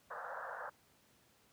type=band-pass noise; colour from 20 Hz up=white; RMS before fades=-45 dBFS; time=0.1-0.7 s; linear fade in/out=10 ms; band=480 to 1700 Hz; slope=96 dB/octave; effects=pink hiss -69 dBFS RMS until 1.52 s + high-pass 80 Hz 12 dB/octave